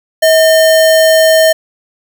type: tone with sample-and-hold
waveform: sine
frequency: 640 Hz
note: D#5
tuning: 49 cents sharp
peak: -4 dBFS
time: 0.22-1.53 s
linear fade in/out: 10 ms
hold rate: 2450 Hz
effects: none